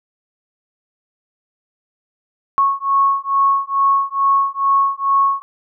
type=beating tone pair; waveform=sine; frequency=1100 / 1102.3 Hz; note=C#6 / C#6; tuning=-14 / -10 cents; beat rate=2.3 Hz; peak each=-16 dBFS; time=2.58-5.42 s; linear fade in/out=0 ms; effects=none